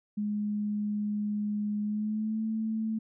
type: tone with pitch glide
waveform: sine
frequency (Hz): 208.5 to 220.4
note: G#3 to A3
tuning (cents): +7 to +3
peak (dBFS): -28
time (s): 0.17-2.99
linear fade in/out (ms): 10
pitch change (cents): +96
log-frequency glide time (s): 1.82-2.43
effects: none